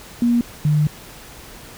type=tone pair in turn; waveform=sine; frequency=238 / 150.29 Hz; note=A#3 / D3; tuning=+36 / +40 cents; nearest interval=minor sixth; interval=796 cents; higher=first; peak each=-13 dBFS; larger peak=neither; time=0.22-0.41 / 0.65-0.87 s; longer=second; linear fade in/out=2 ms; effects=pink hiss -40 dBFS RMS until 1.77 s